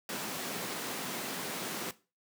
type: high-pass noise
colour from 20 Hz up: pink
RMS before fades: -38 dBFS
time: 0.09-1.91 s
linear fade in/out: 2 ms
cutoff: 170 Hz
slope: 24 dB/octave
effects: noise-tail reverb RT60 0.3 s tail -17 dB re dry